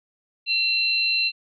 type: tone pair together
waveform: sine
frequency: 2724 / 4081 Hz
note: F7 / C8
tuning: -44 / -44 cents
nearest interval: perfect fifth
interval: 700 cents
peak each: -22 dBFS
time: 0.46-1.32 s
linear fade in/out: 50 ms
effects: none